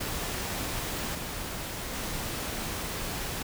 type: noise with level steps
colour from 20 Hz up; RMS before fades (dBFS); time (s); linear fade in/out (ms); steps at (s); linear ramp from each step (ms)
pink; -33 / -36 / -34; 0-3.43; 10; 1.14 / 1.93; 10
effects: none